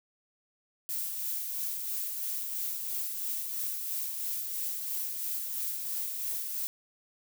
violet noise with tremolo, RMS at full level -33 dBFS, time 0.89-6.67 s, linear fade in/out 0 ms, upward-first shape sine, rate 3 Hz, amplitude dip 35%, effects none

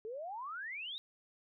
sine exponential sweep, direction up, 421.7 to 3842 Hz, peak -40 dBFS, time 0.05-0.98 s, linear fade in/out 0 ms, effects none

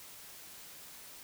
silence, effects white hiss -51 dBFS RMS until 1.23 s

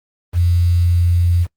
sine tone with quantisation, 86.9 Hz, F2, 8 cents flat, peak -11 dBFS, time 0.33-1.47 s, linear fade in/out 50 ms, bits 6, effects noise-tail reverb RT60 0.1 s tail -23 dB re dry + Opus 24 kbps

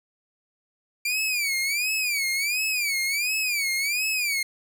sawtooth tone with vibrato, 2349 Hz, D7, in tune, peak -20 dBFS, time 1.05-4.43 s, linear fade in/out 5 ms, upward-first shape sine, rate 1.4 Hz, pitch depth 170 cents each way, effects none

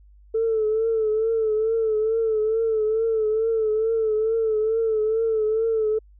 sine tone with vibrato, 441.5 Hz, A4, 6 cents sharp, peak -18 dBFS, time 0.34-5.99 s, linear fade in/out 10 ms, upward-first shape triangle, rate 2.3 Hz, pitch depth 61 cents each way, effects tanh soft clip ceiling -14 dBFS + added 50 Hz sine -48 dBFS peak until 6.19 s

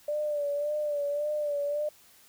sine tone with vibrato, 587.3 Hz, D5, in tune, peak -27 dBFS, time 0.08-1.89 s, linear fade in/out 5 ms, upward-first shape sine, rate 1.8 Hz, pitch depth 45 cents each way, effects white hiss -58 dBFS RMS until 2.28 s

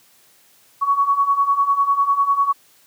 sine beating tone pair, 1113 / 1123 Hz, C#6 / C#6, +7 / +22 cents, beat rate 10 Hz, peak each -20 / -16 dBFS, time 0.81-2.53 s, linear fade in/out 20 ms, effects white hiss -54 dBFS RMS until 2.86 s + high-pass 80 Hz 12 dB/octave

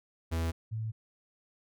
45% pulse / sine tone pair in turn, 82.4 / 110.58 Hz, E2 / A2, 0 / +9 cents, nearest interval perfect fourth, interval 509 cents, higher second, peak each -29 / -32 dBFS, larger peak first, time 0.31-0.52 / 0.71-0.92 s, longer neither, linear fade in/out 20 ms, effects none

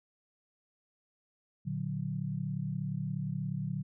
sine chord, Bb augmented, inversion none, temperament equal with one note detuned, 116.54 / 148.11 / 185 Hz, Bb2 / D3 / F#3, 0 / +15 / 0 cents, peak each -39 / -35 / -37 dBFS, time 1.65-3.83 s, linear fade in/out 20 ms, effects none

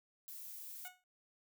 violet noise, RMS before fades -49 dBFS, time 0.28-0.88 s, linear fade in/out 0 ms
15% pulse tone with exponential decay, 732 Hz, F#5, 19 cents flat, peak -39 dBFS, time 0.85-1.04 s, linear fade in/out 2 ms, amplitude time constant 40 ms
effects noise-tail reverb RT60 0.1 s tail -22 dB re dry

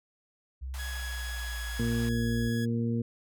sine tone with pitch glide, 65.41 to 57.6 Hz, C2 to A#1, 0 to -20 cents, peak -34 dBFS, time 0.61-2.5 s, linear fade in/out 20 ms, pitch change -220 cents, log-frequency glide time 0.76-1.66 s
pink band-pass noise, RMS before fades -46 dBFS, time 0.74-2.09 s, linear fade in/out 0 ms, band 680 to 15000 Hz, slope 24 dB/octave
sawtooth tone, 1675 Hz, G#6, 14 cents sharp, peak -35 dBFS, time 0.78-2.66 s, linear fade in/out 20 ms
harmonic tone, 116.54 Hz, A#2, in tune, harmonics 1 / 2 / 3 / 4, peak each -30 / -29 / -41 / -38 dBFS, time 1.79-3.02 s, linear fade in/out 5 ms
effects none

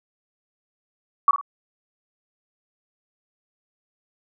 sine tone with echo, 1134 Hz, C#6, 39 cents sharp, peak -11 dBFS, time 1.28-1.31 s, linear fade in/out 2 ms, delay 51 ms, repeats 2, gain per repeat -10 dB, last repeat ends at 1.412 s, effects none

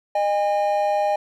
triangle tone pair together, 612 / 811.9 Hz, D#5 / G#5, -29 / -39 cents, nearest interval perfect fourth, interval 490 cents, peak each -19 / -19 dBFS, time 0.15-1.16 s, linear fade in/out 5 ms, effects none

